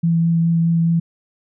sine tone with vibrato, 166.7 Hz, E3, 20 cents sharp, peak -13 dBFS, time 0.03-1 s, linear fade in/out 10 ms, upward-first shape triangle, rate 4.8 Hz, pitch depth 12 cents each way, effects none

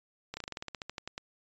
slowing click train, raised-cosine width 0.2 ms, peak -21 dBFS, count 15, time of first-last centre 0.34-1.179 s, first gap 30 ms, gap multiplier 1.1, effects resampled to 16000 Hz

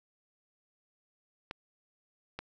clicks, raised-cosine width 0.3 ms, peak -22 dBFS, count 2, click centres 1.511 / 2.39 s, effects none

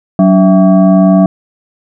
sine tone with frequency modulation, 187 Hz, F#3, 19 cents sharp, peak -3 dBFS, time 0.19-1.26 s, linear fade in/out 2 ms, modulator 475 Hz, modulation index 0.91, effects none

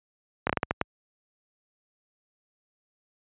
slowing click train, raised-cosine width 0.5 ms, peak -8 dBFS, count 7, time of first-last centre 0.47-0.814 s, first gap 25 ms, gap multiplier 1.33, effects high-pass 60 Hz 12 dB/octave + resampled to 8000 Hz

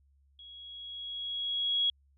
sine tone with level ramp, 3322 Hz, G#7, in tune, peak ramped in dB -48 to -24 dBFS, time 0.39-1.9 s, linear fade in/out 2 ms, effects added 69 Hz sine -63 dBFS peak until 2.17 s

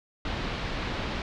pink low-pass noise, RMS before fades -32 dBFS, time 0.25-1.22 s, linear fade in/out 2 ms, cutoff 4200 Hz, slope 24 dB/octave, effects none

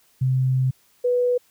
sine tone pair in turn, 130 / 492 Hz, C3 / B4, -11 / -7 cents, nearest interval octave + major seventh, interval 2304 cents, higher second, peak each -17 dBFS, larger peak neither, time 0.21-0.71 / 1.04-1.38 s, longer first, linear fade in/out 10 ms, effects white hiss -60 dBFS RMS until 1.5 s

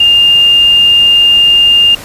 triangle tone with tanh clipping, 2811 Hz, F7, 11 cents sharp, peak -3 dBFS, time 0-1.95 s, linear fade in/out 5 ms, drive 3 dB, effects pink hiss -28 dBFS RMS until 2.04 s + resampled to 32000 Hz

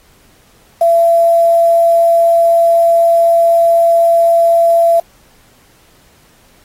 sine tone with quantisation, 674 Hz, E5, 38 cents sharp, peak -6 dBFS, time 0.81-5 s, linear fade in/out 5 ms, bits 5, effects pink hiss -49 dBFS RMS until 6.64 s + AAC 48 kbps

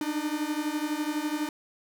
45% pulse beating tone pair, 295.9 / 307.9 Hz, D4 / D#4, +13 / -18 cents, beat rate 12 Hz, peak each -31 dBFS, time 0.01-1.49 s, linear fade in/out 2 ms, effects none

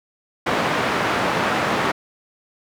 white band-pass noise, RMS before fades -21 dBFS, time 0.46-1.92 s, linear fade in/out 10 ms, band 120 to 1500 Hz, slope 12 dB/octave, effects none

